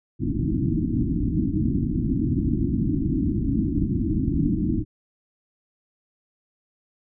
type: low-pass noise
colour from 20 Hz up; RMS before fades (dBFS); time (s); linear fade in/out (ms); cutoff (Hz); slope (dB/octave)
white; -23; 0.19-4.85; 50; 330; 96
effects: none